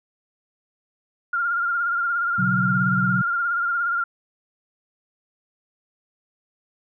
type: tone with vibrato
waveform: sine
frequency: 1400 Hz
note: F6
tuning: 4 cents sharp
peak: -20 dBFS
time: 1.33-4.04 s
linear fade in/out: 5 ms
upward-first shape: triangle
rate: 17 Hz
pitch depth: 52 cents each way
type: chord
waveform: sine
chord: B suspended second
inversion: none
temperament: equal with one note detuned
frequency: 123.47 / 141.67 / 185 Hz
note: B2 / C#3 / F#3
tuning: 0 / +38 / 0 cents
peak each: -26 / -27 / -22 dBFS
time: 2.38-3.22 s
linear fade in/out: 10 ms
effects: none